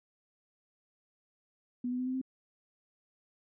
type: tone with pitch steps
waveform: sine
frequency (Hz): 246.1 / 249.8 / 253.6 / 257.4 / 261.3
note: B3 / B3 / B3 / C4 / C4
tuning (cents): -6 / +20 / +46 / -28 / -2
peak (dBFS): -31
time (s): 1.84-2.215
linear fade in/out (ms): 5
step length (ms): 75
effects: none